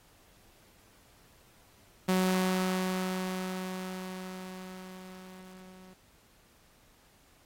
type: tone with level ramp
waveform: sawtooth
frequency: 185.7 Hz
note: F#3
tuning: 7 cents sharp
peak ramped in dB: -20 to -47 dBFS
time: 2.08-5.94 s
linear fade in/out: 10 ms
effects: pink hiss -62 dBFS RMS until 7.45 s + AAC 48 kbps